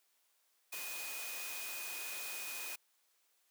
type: tone in noise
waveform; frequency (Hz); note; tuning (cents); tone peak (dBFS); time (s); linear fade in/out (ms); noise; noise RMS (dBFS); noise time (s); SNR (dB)
sine; 2486; D#7; -2; -46; 0.72-2.76; 10; white; -44; 0.72-2.76; -5
effects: white hiss -75 dBFS RMS until 3.5 s + high-pass 400 Hz 12 dB/octave